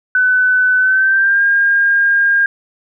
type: tone with pitch glide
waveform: sine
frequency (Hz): 1505 to 1613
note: F#6 to G6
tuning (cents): +29 to +49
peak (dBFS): -9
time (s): 0.15-2.46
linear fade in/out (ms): 2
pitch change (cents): +120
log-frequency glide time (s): 0.78-1.43
effects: none